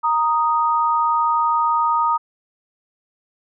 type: tone pair together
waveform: sine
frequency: 932.3 / 1243.4 Hz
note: A#5 / D#6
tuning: 0 / -2 cents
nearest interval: perfect fourth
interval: 498 cents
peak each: -18 dBFS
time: 0.03-2.18 s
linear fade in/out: 20 ms
effects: none